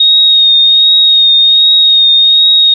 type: tone with vibrato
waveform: sine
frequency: 3729 Hz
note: A#7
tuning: in tune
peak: -3 dBFS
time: 0-2.74 s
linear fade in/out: 5 ms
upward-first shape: triangle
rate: 1.3 Hz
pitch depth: 27 cents each way
effects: none